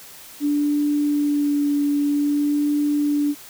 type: tone with vibrato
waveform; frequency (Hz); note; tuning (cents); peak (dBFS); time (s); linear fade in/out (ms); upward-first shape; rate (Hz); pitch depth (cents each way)
sine; 290.9; D4; -16; -17; 0.4-3.35; 50; sine; 0.52; 14
effects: white hiss -42 dBFS RMS until 3.49 s